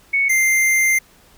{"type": "tone pair in turn", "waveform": ["sine", "square"], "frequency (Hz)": [2217, 2093], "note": ["C#7", "C7"], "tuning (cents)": [0, 0], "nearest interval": "minor second", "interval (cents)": 100, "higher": "first", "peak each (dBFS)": -14, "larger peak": "neither", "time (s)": [[0.13, 0.29], [0.29, 0.99]], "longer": "second", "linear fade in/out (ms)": 10, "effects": ["pink hiss -51 dBFS RMS until 1.37 s"]}